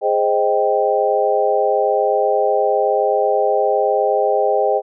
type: chord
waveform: sine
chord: Ab major seventh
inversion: none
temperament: equal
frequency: 415.3 / 523.3 / 622.3 / 784 Hz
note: Ab4 / C5 / Eb5 / G5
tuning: 0 / 0 / 0 / 0 cents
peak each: -19 dBFS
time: 0.01-4.82 s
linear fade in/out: 50 ms
effects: none